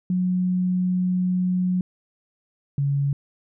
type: tone pair in turn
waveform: sine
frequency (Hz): 182.2 / 140.57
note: F#3 / C#3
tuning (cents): -26 / +25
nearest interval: major third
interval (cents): 449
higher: first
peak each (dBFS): -19 / -19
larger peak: neither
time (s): 0.1-1.81 / 2.78-3.13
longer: first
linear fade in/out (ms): 2
effects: none